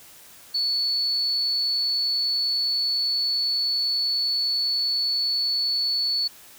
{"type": "tone", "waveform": "sine", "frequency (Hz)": 4435, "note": "C#8", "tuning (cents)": 0, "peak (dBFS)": -21, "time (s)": [0.54, 6.28], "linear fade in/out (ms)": 10, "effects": ["white hiss -48 dBFS RMS until 6.58 s"]}